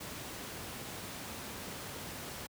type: noise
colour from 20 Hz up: pink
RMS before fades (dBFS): -43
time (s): 0-2.47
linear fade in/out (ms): 10
effects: high-pass 80 Hz 12 dB/octave